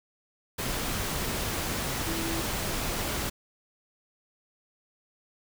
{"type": "tone in noise", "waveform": "sine", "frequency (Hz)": 329.6, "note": "E4", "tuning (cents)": 0, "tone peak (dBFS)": -32, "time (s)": [2.07, 2.41], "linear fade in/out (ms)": 10, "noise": "pink", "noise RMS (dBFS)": -31, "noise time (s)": [0.58, 3.3], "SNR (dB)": -4, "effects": []}